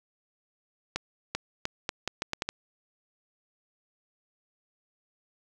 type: accelerating click train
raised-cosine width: 0.2 ms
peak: -12 dBFS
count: 9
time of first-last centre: 0.96-2.49 s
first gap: 390 ms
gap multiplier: 0.78
effects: none